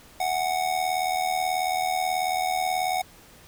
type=tone with amplitude modulation; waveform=square; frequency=740 Hz; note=F#5; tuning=in tune; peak=-21 dBFS; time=0.2-3.02 s; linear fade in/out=5 ms; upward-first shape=sine; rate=78.4 Hz; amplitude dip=70%; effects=pink hiss -51 dBFS RMS until 3.47 s